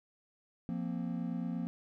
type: chord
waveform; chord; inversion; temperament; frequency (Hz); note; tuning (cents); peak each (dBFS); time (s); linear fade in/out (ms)
triangle; F suspended fourth; none; equal with one note detuned; 173.71 / 233.1 / 261.6; F3 / Bb3 / C4; -9 / 0 / 0; -35 / -36 / -39; 0.69-1.67; 0
effects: none